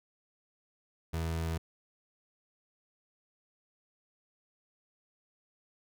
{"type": "tone", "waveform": "30% pulse", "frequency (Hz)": 81.9, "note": "E2", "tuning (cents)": -11, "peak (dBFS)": -29, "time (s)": [1.13, 1.58], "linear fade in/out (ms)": 10, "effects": []}